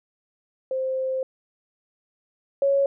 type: tone pair in turn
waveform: sine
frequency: 523.3 / 554.4 Hz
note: C5 / C#5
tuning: 0 / 0 cents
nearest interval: minor second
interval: 100 cents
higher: second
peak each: -23 / -17 dBFS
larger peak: second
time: 0.71-1.23 / 2.62-2.86 s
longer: first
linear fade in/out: 2 ms
effects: none